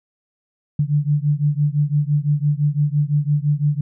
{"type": "beating tone pair", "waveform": "sine", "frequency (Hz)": [144.5, 150.4], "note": ["D3", "D3"], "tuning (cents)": [-28, 42], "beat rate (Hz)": 5.9, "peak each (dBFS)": [-18, -19], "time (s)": [0.79, 3.81], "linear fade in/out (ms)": 5, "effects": []}